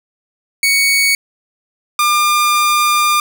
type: tone pair in turn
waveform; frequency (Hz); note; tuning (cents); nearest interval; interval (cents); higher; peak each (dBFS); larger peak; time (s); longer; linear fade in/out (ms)
sawtooth; 2231 / 1200.8; C#7 / D6; +11 / +38; major seventh; 1073; first; -7; neither; 0.63-1.15 / 1.99-3.2; second; 2
effects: none